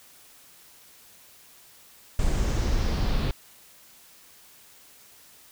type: noise with low-pass filter sweep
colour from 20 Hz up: brown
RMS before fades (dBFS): -24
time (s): 2.19-3.31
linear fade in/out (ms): 2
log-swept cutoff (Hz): 8200 to 4000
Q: 2.4
effects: white hiss -53 dBFS RMS until 5.51 s